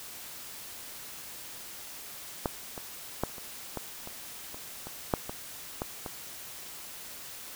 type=clicks; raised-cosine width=1 ms; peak=-13 / -24 / -13 / -29 / -19 / -26 / -29 / -26 / -10 / -21 / -17 / -22 dBFS; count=12; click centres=2.458 / 2.778 / 3.236 / 3.382 / 3.773 / 4.074 / 4.545 / 4.87 / 5.138 / 5.295 / 5.819 / 6.062 s; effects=white hiss -44 dBFS RMS until 7.55 s